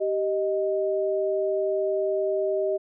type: tone pair together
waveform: sine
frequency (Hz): 389.3 / 622.3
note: G4 / D#5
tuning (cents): -12 / 0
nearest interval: minor sixth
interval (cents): 812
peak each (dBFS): -25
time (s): 0-2.78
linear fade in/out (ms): 20
effects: none